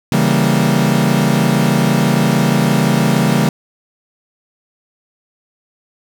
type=chord; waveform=40% pulse; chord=C# diminished seventh; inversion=none; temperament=equal; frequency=138.59 / 164.81 / 196 / 233.1 Hz; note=C#3 / E3 / G3 / Bb3; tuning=0 / 0 / 0 / 0 cents; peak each=-16 dBFS; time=0.12-3.49 s; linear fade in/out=2 ms; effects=none